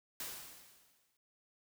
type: noise with exponential decay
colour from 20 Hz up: white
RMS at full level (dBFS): -41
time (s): 0.2-1.17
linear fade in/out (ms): 2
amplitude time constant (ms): 210
effects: none